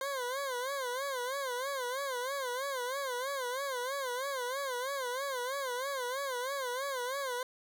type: tone with vibrato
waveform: 20% pulse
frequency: 523.3 Hz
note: C5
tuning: in tune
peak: -29 dBFS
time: 0.01-7.43 s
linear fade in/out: 2 ms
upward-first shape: sine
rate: 3.1 Hz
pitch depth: 130 cents each way
effects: none